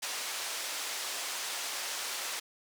white band-pass noise, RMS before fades -37 dBFS, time 0.02-2.4 s, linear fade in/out 10 ms, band 540 to 7500 Hz, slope 12 dB/octave, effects none

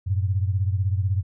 sine beating tone pair, 93.3 / 109.3 Hz, F#2 / A2, +15 / -11 cents, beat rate 16 Hz, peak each -21 / -26 dBFS, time 0.06-1.23 s, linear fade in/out 20 ms, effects none

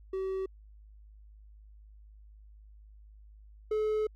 triangle tone pair in turn, 381.4 / 429.5 Hz, G4 / A4, -47 / -42 cents, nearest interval major second, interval 205 cents, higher second, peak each -29 / -25 dBFS, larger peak second, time 0.13-0.46 / 3.71-4.07 s, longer second, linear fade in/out 5 ms, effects added 52 Hz sine -51 dBFS peak until 4.15 s

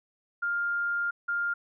sine tone pair in turn, 1403 / 1403 Hz, F6 / F6, +8 / +8 cents, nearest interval unison, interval 0 cents, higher neither, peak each -26 dBFS, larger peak neither, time 0.42-1.11 / 1.28-1.54 s, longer first, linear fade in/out 10 ms, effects none

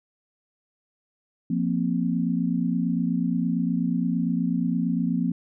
sine chord, F suspended fourth, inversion none, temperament equal, 174.61 / 233.1 / 261.6 Hz, F3 / Bb3 / C4, 0 / 0 / 0 cents, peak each -25 / -26 / -27 dBFS, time 1.5-5.32 s, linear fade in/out 5 ms, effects none

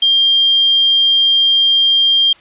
sine tone, 3197 Hz, G7, 33 cents sharp, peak -8 dBFS, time 0.02-2.33 s, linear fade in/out 5 ms, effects white hiss -45 dBFS RMS until 2.4 s + resampled to 8000 Hz

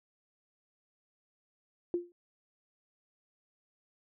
sine tone with exponential decay, 349.2 Hz, F4, in tune, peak -25 dBFS, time 1.94-2.12 s, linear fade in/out 1 ms, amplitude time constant 39 ms, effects none

